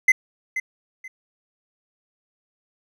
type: tone with echo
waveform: triangle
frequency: 2050 Hz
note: C7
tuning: 36 cents flat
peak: -9 dBFS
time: 0.08-0.12 s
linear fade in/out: 5 ms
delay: 480 ms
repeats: 2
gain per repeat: -12 dB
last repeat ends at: 1.08 s
effects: none